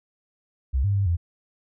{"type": "tone with pitch steps", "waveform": "sine", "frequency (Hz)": [65.5, 100.3, 99.3, 85.5], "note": ["C2", "G2", "G2", "F2"], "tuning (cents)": [2, 40, 23, -36], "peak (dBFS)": -19, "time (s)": [0.73, 1.17], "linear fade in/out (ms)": 20, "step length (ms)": 110, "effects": []}